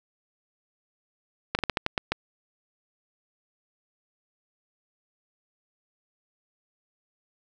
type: slowing click train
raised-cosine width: 0.3 ms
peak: -8 dBFS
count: 8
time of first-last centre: 1.55-2.12 s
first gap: 39 ms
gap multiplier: 1.24
effects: none